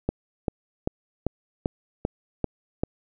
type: click train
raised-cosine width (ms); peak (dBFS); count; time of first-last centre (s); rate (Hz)
2; -10; 8; 0.09-2.835; 2.55
effects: none